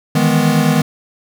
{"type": "chord", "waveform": "square", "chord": "E major seventh", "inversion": "third", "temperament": "equal", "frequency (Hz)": [155.56, 164.81, 207.7, 246.9], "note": ["D#3", "E3", "G#3", "B3"], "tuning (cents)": [0, 0, 0, 0], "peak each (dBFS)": [-16, -19, -18, -17], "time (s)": [0.15, 0.82], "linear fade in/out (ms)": 5, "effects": []}